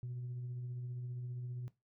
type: tone with tremolo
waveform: sine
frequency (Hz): 123.47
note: B2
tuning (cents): 0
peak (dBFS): -37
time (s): 0.03-1.68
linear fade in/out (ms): 0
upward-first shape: triangle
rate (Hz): 15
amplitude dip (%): 35
effects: noise-tail reverb RT60 0.2 s tail -17 dB re dry + tanh soft clip ceiling -37 dBFS